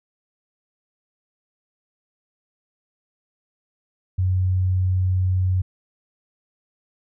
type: tone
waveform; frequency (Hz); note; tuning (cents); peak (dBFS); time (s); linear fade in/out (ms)
sine; 92.5; F#2; 0; -17; 4.18-5.62; 10
effects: none